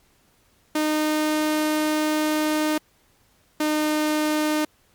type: tone pair in turn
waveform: sawtooth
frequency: 306.8 / 305.1 Hz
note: D#4 / D#4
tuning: -24 / -34 cents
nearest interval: unison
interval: 10 cents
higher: first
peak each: -16 dBFS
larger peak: neither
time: 0.75-2.78 / 3.6-4.65 s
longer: first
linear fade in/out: 5 ms
effects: pink hiss -61 dBFS RMS until 4.94 s + MP3 96 kbps